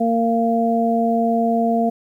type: harmonic tone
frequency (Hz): 230.3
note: A#3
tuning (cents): -21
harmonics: 1 / 2 / 3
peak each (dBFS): -18 / -23 / -19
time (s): 0-1.9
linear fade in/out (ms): 10
effects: 9-bit